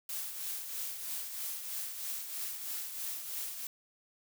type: noise with tremolo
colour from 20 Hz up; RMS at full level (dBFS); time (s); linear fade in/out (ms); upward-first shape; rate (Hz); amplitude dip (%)
blue; -37; 0.09-3.67; 2; triangle; 3.1; 55
effects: none